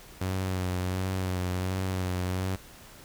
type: tone with vibrato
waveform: sawtooth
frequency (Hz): 92.5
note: F#2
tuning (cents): 0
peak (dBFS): -24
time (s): 0.21-2.56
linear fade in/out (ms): 5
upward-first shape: sine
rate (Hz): 1.4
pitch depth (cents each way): 36
effects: pink hiss -50 dBFS RMS until 3.04 s